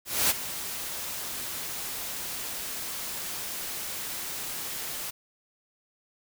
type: noise with ADSR envelope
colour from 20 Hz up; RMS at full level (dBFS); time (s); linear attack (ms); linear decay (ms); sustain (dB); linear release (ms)
white; -22; 0.05-5.11; 250; 25; -13; 14
effects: none